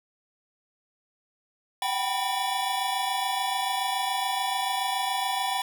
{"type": "tone cluster", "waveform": "square", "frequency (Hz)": [758, 785, 981, 1815, 3411], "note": ["F#5", "G5", "B5", "A#6", "G#7"], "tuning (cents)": [42, 2, -12, -47, 46], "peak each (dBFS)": [-33, -31, -32, -39, -34], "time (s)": [1.82, 5.62], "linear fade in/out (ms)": 2, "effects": ["10-bit"]}